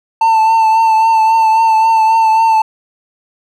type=tone with vibrato; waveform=triangle; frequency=891 Hz; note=A5; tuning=22 cents sharp; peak=-5 dBFS; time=0.21-2.62 s; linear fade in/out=5 ms; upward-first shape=triangle; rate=3.7 Hz; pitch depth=33 cents each way; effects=none